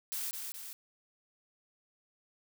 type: noise with echo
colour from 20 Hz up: blue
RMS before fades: -37 dBFS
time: 0.12-0.31 s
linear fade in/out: 0 ms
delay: 210 ms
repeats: 2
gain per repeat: -4 dB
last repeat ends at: 0.73 s
effects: none